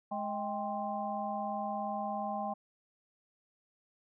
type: harmonic tone with a mistuned harmonic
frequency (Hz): 210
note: G#3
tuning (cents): +19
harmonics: 1 / 3 / 4 / 5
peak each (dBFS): -40 / -40 / -36 / -42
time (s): 0.11-2.54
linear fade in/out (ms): 10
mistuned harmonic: 4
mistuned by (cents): -100
effects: none